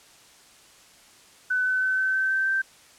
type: tone with pitch steps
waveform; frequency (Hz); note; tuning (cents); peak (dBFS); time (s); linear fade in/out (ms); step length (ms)
sine; 1504 / 1513.6 / 1523.2 / 1532.9 / 1542.7 / 1552.5 / 1562.4; F#6 / F#6 / F#6 / G6 / G6 / G6 / G6; +28 / +39 / +50 / -39 / -28 / -17 / -6; -21; 1.5-2.62; 10; 160
effects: white hiss -53 dBFS RMS until 2.98 s + low-pass 9000 Hz 12 dB/octave